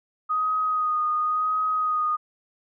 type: tone with vibrato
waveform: sine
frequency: 1246 Hz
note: D#6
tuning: 2 cents sharp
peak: -21 dBFS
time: 0.29-2.17 s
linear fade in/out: 20 ms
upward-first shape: sine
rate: 0.93 Hz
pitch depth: 22 cents each way
effects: none